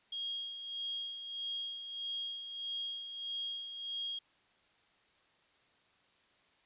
sine tone with tremolo, 3262 Hz, G#7, 32 cents flat, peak -35 dBFS, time 0.12-4.19 s, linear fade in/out 5 ms, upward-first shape sine, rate 1.6 Hz, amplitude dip 55%, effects white hiss -69 dBFS RMS until 6.65 s + resampled to 8000 Hz

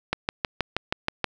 click train, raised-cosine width 0.3 ms, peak -7 dBFS, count 8, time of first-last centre 0.13-1.243 s, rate 6.29 Hz, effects none

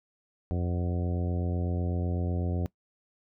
harmonic tone with a mistuned harmonic, 88 Hz, F2, 14 cents sharp, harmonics 1 / 2 / 3 / 4 / 5 / 6 / 7 / 8, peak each -28 / -34 / -38 / -40 / -42 / -44 / -45 / -46 dBFS, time 0.51-2.66 s, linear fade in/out 0 ms, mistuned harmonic 8, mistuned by +81 cents, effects noise-tail reverb RT60 0.1 s tail -21 dB re dry

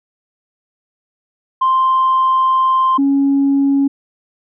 sine tone pair in turn, 1046.5 / 277.2 Hz, C6 / C#4, 0 / 0 cents, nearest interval octave + major seventh, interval 2300 cents, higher first, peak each -9 dBFS, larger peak neither, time 1.61-2.98 / 2.98-3.88 s, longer first, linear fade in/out 10 ms, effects tanh soft clip ceiling -7 dBFS

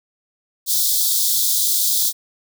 white high-pass noise, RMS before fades -18 dBFS, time 0.66-2.13 s, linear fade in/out 50 ms, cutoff 3400 Hz, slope 96 dB/octave, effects none

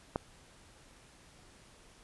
click, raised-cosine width 1 ms, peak -17 dBFS, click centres 0.159 s, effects pink hiss -59 dBFS RMS until 2.03 s + resampled to 24000 Hz

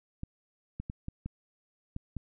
clicks, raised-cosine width 5 ms, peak -24 dBFS, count 7, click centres 0.234 / 0.8 / 0.899 / 1.084 / 1.26 / 1.964 / 2.167 s, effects none

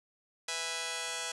5% pulse chord, E major, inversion second, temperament just, 494.4 / 659.3 / 824.1 Hz, B4 / E5 / G#5, +2 / 0 / -14 cents, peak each -28 dBFS, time 0.48-1.32 s, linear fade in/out 5 ms, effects resampled to 24000 Hz + 9-bit

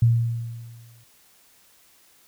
sine tone with exponential decay, 116.54 Hz, A#2, in tune, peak -12 dBFS, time 0.02-1.04 s, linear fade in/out 5 ms, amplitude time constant 220 ms, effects white hiss -57 dBFS RMS until 2.27 s

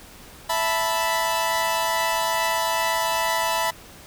sawtooth chord, E suspended fourth, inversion none, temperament equal, 659.3 / 880 / 987.8 Hz, E5 / A5 / B5, 0 / 0 / 0 cents, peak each -23 / -23 / -20 dBFS, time 0.49-3.71 s, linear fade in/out 10 ms, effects pink hiss -45 dBFS RMS until 4.06 s

